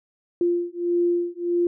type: beating tone pair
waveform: sine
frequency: 347.1 / 348.7 Hz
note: F4 / F4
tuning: -11 / -3 cents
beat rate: 1.6 Hz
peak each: -23 dBFS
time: 0.41-1.67 s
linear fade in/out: 2 ms
effects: none